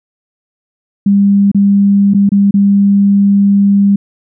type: tone with dropouts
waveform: sine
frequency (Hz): 200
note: G3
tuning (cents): +35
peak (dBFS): -5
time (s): 1.06-3.96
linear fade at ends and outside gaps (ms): 5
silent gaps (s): 1.516-1.546 / 2.137-2.145 / 2.292-2.318 / 2.51-2.54
effects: none